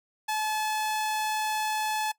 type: tone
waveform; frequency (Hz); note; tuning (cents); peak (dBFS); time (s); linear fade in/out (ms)
sawtooth; 861; A5; -38; -23; 0.28-2.12; 10
effects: noise-tail reverb RT60 0.1 s tail -19 dB re dry